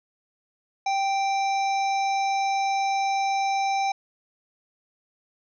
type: harmonic tone with a mistuned harmonic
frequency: 784 Hz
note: G5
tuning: in tune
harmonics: 1 / 3 / 5 / 7 / 8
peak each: -22 / -32 / -39 / -40 / -42 dBFS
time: 0.86-3.92 s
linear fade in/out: 5 ms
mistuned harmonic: 7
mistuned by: -45 cents
effects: none